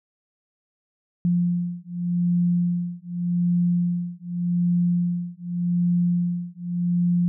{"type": "beating tone pair", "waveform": "sine", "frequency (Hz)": [174.61, 175.46], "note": ["F3", "F3"], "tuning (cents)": [0, 8], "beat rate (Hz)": 0.85, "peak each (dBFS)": -23, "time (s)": [1.25, 7.28], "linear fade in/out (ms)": 0, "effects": []}